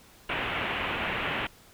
white low-pass noise, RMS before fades -31 dBFS, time 0.29-1.47 s, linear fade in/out 5 ms, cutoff 3000 Hz, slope 48 dB/octave, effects pink hiss -55 dBFS RMS until 1.73 s

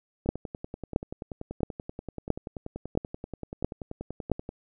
two click trains, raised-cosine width 2 ms, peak -9 / -22 dBFS, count 7 / 45, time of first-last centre 0.29-4.317 / 0.26-4.491 s, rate 1.49 / 10.4 Hz, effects none

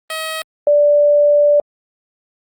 10% pulse / sine tone pair in turn, 636 / 585.3 Hz, D#5 / D5, +38 / -6 cents, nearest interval minor second, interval 144 cents, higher first, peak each -13 / -8 dBFS, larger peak second, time 0.1-0.42 / 0.67-1.6 s, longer second, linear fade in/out 2 ms, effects Opus 32 kbps

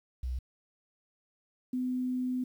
sine tone pair in turn, 62.9 / 252.9 Hz, B1 / B3, +32 / +41 cents, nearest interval 2 octaves, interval 2409 cents, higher second, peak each -31 / -29 dBFS, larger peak second, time 0.23-0.39 / 1.73-2.44 s, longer second, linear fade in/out 5 ms, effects 10-bit

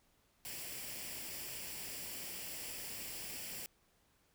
white noise with comb filter, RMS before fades -45 dBFS, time 0.45-3.66 s, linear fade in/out 0 ms, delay 0.39 ms, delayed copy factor +0.55, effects pink hiss -73 dBFS RMS until 4.34 s

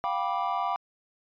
triangle chord, G dominant seventh, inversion third, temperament just, 705.6 / 784 / 980 / 1176 Hz, F5 / G5 / B5 / D6, +18 / 0 / -14 / +2 cents, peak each -30 dBFS, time 0.04-0.76 s, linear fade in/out 0 ms, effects resampled to 11025 Hz

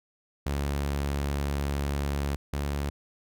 sawtooth tone pair in turn, 70.8 / 71.33 Hz, C#2 / D2, +37 / -50 cents, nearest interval unison, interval 13 cents, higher second, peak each -23 / -24 dBFS, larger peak first, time 0.46-2.36 / 2.53-2.9 s, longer first, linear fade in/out 5 ms, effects none

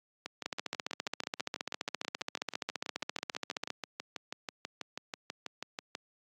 two click trains, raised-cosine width 0.2 ms, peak -16 / -20 dBFS, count 49 / 36, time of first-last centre 0.46-3.703 / 0.26-5.951 s, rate 14.8 / 6.15 Hz, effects high-pass 200 Hz 12 dB/octave + AAC 64 kbps

